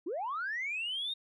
sine linear sweep, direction up, 293.7 to 3737 Hz, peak -32 dBFS, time 0.06-1.14 s, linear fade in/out 10 ms, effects tanh soft clip ceiling -29 dBFS

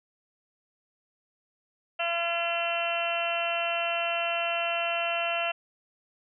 harmonic tone, 340 Hz, F4, 46 cents flat, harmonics 2 / 3 / 4 / 5 / 6 / 7 / 8 / 9, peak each -30 / -42 / -35 / -41 / -42 / -41 / -30 / -37 dBFS, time 1.99-5.52 s, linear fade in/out 10 ms, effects none

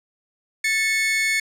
40% pulse tone pair together, 1766 / 2198 Hz, A6 / C#7, +6 / -15 cents, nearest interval major third, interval 379 cents, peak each -24 / -19 dBFS, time 0.64-1.4 s, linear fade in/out 5 ms, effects low-pass 11000 Hz 12 dB/octave

